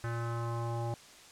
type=tone with low-pass filter sweep; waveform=square; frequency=117 Hz; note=A#2; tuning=7 cents sharp; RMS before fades=-35 dBFS; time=0.04-0.94 s; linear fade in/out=0 ms; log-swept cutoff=1600 to 780 Hz; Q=3.2; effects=white hiss -54 dBFS RMS until 1.31 s + low-pass 8000 Hz 12 dB/octave